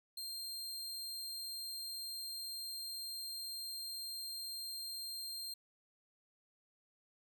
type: tone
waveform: sawtooth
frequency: 4186 Hz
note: C8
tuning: in tune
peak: -39 dBFS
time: 0.17-5.54 s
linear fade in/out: 5 ms
effects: none